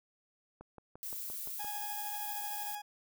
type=click train; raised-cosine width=1 ms; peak=-35 dBFS; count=7; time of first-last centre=0.61-1.646 s; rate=5.79 Hz
type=noise; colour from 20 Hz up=violet; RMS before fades=-41 dBFS; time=1.03-2.75 s; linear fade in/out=0 ms
type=tone with tremolo; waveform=40% pulse; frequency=830 Hz; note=G#5; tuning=1 cent flat; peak=-38 dBFS; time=1.59-2.82 s; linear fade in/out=10 ms; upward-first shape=triangle; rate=13 Hz; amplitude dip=40%
effects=none